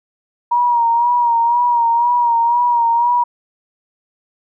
sine tone with vibrato, 948 Hz, A#5, 29 cents sharp, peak -11 dBFS, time 0.51-3.24 s, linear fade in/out 10 ms, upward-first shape sine, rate 2 Hz, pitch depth 42 cents each way, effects none

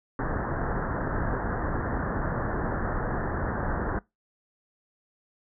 pink low-pass noise, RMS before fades -29 dBFS, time 0.19-3.99 s, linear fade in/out 2 ms, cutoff 1800 Hz, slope 96 dB/octave, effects noise-tail reverb RT60 0.2 s tail -23 dB re dry

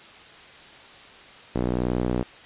sawtooth tone with band-pass filter, 61.3 Hz, B1, 12 cents flat, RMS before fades -25 dBFS, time 1.55-2.23 s, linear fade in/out 5 ms, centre 330 Hz, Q 0.95, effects white hiss -46 dBFS RMS until 2.45 s + resampled to 8000 Hz

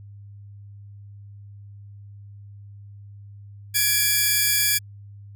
5% pulse tone pair together, 1683.3 / 2349 Hz, G#6 / D7, +23 / 0 cents, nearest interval tritone, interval 577 cents, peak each -11 dBFS, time 3.74-4.79 s, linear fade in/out 20 ms, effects added 101 Hz sine -40 dBFS peak until 5.35 s

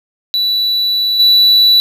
triangle tone with level steps, 3951 Hz, B7, in tune, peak -10 / -4 dBFS, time 0.34-1.8 s, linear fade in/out 0 ms, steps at 1.19 s, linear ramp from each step 10 ms, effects none

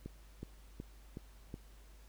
click train, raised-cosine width 3 ms, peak -30 dBFS, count 5, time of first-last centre 0.06-1.541 s, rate 2.7 Hz, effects added 50 Hz sine -55 dBFS peak until 2.08 s + pink hiss -65 dBFS RMS until 2.08 s

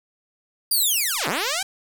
5% pulse linear two-way sweep, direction down then up, 4862 to 132.2 to 805 Hz, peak -11 dBFS, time 0.71-1.63 s, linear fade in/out 5 ms, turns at 1.28 s, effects 7-bit

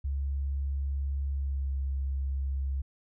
sine tone with pitch glide, 69.2 to 67.82 Hz, C#2 to C#2, -2 to -37 cents, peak -28 dBFS, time 0.04-2.82 s, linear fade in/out 10 ms, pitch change -35 cents, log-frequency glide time 1.32-1.73 s, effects none

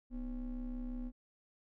triangle ring-modulated tone, 140 Hz, C#3, 18 cents sharp, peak -33 dBFS, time 0.1-1.12 s, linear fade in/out 50 ms, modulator 107 Hz, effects none

